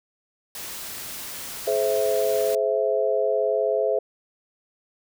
white noise, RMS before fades -35 dBFS, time 0.55-2.55 s, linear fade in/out 2 ms
sine chord, Ab augmented, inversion none, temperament equal with one note detuned, 424.3 / 523.3 / 659.3 Hz, Ab4 / C5 / E5, +37 / 0 / 0 cents, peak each -24 dBFS, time 1.67-3.99 s, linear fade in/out 5 ms
effects none

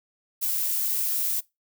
violet noise, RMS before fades -26 dBFS, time 0.41-1.41 s, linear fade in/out 20 ms, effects noise-tail reverb RT60 0.2 s tail -21 dB re dry

